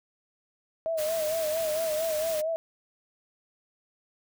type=tone with vibrato; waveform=sine; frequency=634 Hz; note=D#5; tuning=32 cents sharp; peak=-26 dBFS; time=0.86-2.56 s; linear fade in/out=0 ms; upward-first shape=sine; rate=4.4 Hz; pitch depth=74 cents each way
type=noise; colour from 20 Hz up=white; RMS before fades=-37 dBFS; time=0.97-2.42 s; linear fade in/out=20 ms
effects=none